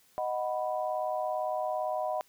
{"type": "chord", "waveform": "sine", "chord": "B major", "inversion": "first", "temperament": "equal", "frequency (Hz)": [622.3, 740, 987.8], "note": ["D#5", "F#5", "B5"], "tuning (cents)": [0, 0, 0], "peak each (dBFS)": [-32, -33, -37], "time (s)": [0.18, 2.21], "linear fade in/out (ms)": 0, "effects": ["white hiss -64 dBFS RMS until 2.28 s"]}